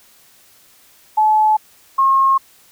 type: tone pair in turn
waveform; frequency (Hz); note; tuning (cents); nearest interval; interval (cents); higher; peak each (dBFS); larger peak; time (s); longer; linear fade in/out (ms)
sine; 861 / 1077.9; A5 / C#6; -38 / -49; major third; 389; second; -10; neither; 1.17-1.57 / 1.98-2.38; neither; 10
effects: white hiss -50 dBFS RMS until 2.71 s